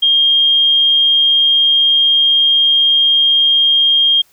sine tone, 3222 Hz, G7, 47 cents sharp, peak -8 dBFS, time 0.02-4.22 s, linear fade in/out 10 ms, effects white hiss -53 dBFS RMS until 4.32 s

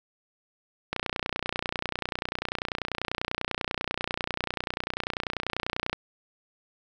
click train, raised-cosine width 0.3 ms, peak -12 dBFS, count 152, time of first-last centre 0.93-5.93 s, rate 30.2 Hz, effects none

